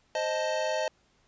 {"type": "chord", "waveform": "square", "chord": "A diminished", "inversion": "first", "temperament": "equal", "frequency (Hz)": [523.3, 622.3, 880], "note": ["C5", "Eb5", "A5"], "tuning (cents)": [0, 0, 0], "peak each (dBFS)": [-34, -30, -35], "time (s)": [0.15, 0.88], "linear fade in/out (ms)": 2, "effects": ["pink hiss -67 dBFS RMS until 1.27 s", "resampled to 16000 Hz"]}